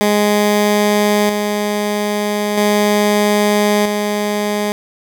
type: tone with tremolo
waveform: 15% pulse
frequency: 207.7 Hz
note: G#3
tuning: in tune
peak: -5 dBFS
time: 0.01-4.72 s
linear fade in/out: 0 ms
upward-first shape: square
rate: 0.39 Hz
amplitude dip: 40%
effects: none